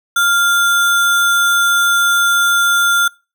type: tone with sample-and-hold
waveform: sine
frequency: 1396.9 Hz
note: F6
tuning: in tune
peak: -10 dBFS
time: 0.16-3.08 s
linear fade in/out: 5 ms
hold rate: 4900 Hz
effects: noise-tail reverb RT60 0.3 s tail -24 dB re dry